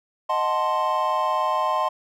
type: chord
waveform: triangle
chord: D# diminished seventh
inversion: none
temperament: equal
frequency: 622.3 / 740 / 880 / 1046.5 Hz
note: D#5 / F#5 / A5 / C6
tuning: 0 / 0 / 0 / 0 cents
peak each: -25 / -27 / -25 / -21 dBFS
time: 0.29-1.89 s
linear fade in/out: 10 ms
effects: none